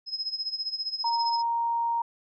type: tone with tremolo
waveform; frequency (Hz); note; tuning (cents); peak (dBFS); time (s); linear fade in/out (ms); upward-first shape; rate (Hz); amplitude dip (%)
sine; 5120; D#8; +49; -26; 0.06-1.43; 50; sine; 15; 80
type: tone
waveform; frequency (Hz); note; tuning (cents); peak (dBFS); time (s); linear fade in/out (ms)
sine; 932.3; A#5; 0; -24; 1.04-2.02; 5
effects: none